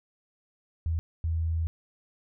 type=tone bursts at uneven times; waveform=sine; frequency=81.7 Hz; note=E2; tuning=15 cents flat; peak=-25 dBFS; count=2; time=0.86-0.99 / 1.24-1.67 s; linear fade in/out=0 ms; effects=none